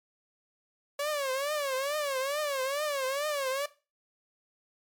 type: tone with vibrato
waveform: sawtooth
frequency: 562 Hz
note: C#5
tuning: 24 cents sharp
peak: -25 dBFS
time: 0.99-3.66 s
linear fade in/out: 5 ms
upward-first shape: triangle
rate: 2.3 Hz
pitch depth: 160 cents each way
effects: noise-tail reverb RT60 0.3 s tail -17 dB re dry + MP3 96 kbps